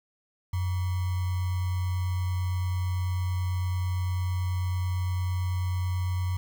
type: tone with sample-and-hold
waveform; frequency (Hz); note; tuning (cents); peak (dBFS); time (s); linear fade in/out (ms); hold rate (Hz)
sine; 90.9; F#2; -30; -25; 0.53-6.37; 5; 1050
effects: none